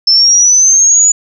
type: linear sweep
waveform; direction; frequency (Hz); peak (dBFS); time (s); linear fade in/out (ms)
sine; up; 5274 to 6940; -4; 0.07-1.12; 5
effects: none